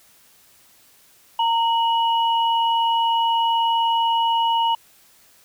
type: tone pair together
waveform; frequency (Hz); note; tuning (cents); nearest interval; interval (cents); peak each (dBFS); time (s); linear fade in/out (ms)
sine; 920.2 / 2924; A#5 / F#7; -23 / -21; octave + minor sixth; 2002; -17 / -25; 1.39-4.75; 5
effects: white hiss -54 dBFS RMS until 5.44 s